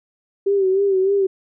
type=tone with vibrato; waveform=sine; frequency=388.1 Hz; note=G4; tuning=17 cents flat; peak=-14 dBFS; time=0.46-1.27 s; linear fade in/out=10 ms; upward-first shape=sine; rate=3.3 Hz; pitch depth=61 cents each way; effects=none